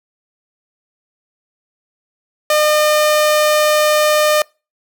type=tone; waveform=sawtooth; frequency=606 Hz; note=D#5; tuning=46 cents flat; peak=-7 dBFS; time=2.5-4.42 s; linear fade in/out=2 ms; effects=noise-tail reverb RT60 0.3 s tail -26 dB re dry